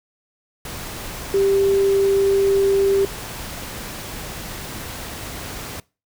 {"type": "tone in noise", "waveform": "sine", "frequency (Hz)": 392.9, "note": "G4", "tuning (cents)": 4, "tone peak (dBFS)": -14, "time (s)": [1.34, 3.05], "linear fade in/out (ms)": 2, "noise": "pink", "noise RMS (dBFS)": -32, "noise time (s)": [0.65, 5.8], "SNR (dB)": 15, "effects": ["noise-tail reverb RT60 0.3 s tail -23 dB re dry"]}